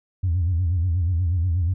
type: tone with vibrato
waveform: sine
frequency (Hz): 87.31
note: F2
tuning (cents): 0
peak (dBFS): -17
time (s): 0.23-1.74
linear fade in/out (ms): 10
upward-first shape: sine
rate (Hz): 8.3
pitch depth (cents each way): 130
effects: tanh soft clip ceiling -15 dBFS